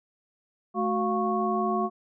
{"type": "tone cluster", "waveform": "sine", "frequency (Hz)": [216.3, 370.6, 703, 1104], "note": ["A3", "F#4", "F5", "C#6"], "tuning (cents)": [-29, 3, 11, -7], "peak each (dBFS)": -29, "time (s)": [0.74, 1.9], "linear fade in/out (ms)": 50, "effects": []}